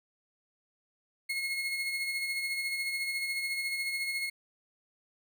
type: tone with tremolo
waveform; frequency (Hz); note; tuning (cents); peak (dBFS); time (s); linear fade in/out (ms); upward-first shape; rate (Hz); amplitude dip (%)
35% pulse; 2164; C#7; -42; -28; 1.29-4.3; 10; sine; 14; 40
effects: none